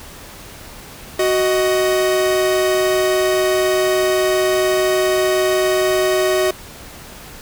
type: tone pair together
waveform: 45% pulse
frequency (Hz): 372 / 625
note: F#4 / D#5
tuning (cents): +9 / +8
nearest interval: major sixth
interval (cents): 899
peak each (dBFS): -16 / -18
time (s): 1.19-6.51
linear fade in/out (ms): 5
effects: pink hiss -37 dBFS RMS until 7.41 s